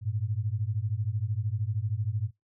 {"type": "beating tone pair", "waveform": "sine", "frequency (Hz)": [100, 113], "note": ["G2", "A2"], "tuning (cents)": [35, 47], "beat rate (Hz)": 13, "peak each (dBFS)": -30, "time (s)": [0.01, 2.31], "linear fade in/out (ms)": 50, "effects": ["noise-tail reverb RT60 0.2 s tail -25 dB re dry"]}